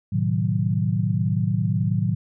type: chord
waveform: sine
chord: A diminished seventh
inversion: none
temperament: equal with one note detuned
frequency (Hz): 110 / 128.27 / 155.56 / 185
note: A2 / C3 / Eb3 / Gb3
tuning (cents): 0 / -34 / 0 / 0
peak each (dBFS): -23 / -27 / -25 / -25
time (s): 0.12-2.15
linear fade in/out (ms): 10
effects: none